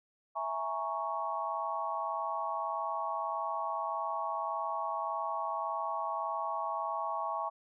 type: chord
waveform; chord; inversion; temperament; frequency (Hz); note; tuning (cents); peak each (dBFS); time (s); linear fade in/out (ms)
sine; A# half-diminished seventh; second; equal; 659.3 / 830.6 / 932.3 / 1108.7; E5 / G#5 / A#5 / C#6; 0 / 0 / 0 / 0; -39 / -38 / -39 / -36; 0.35-7.5; 20
effects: none